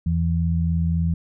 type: tone pair together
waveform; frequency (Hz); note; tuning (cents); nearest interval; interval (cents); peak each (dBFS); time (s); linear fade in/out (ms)
sine; 83 / 166.62; E2 / E3; +12 / +19; octave; 1207; -21; 0.06-1.14; 5
effects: none